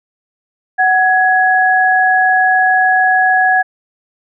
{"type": "tone pair together", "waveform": "sine", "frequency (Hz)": [746, 1672.8], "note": ["F#5", "G#6"], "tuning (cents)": [14, 12], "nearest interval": "octave + major second", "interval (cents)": 1398, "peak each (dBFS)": -11, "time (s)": [0.78, 3.63], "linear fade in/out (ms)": 20, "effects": []}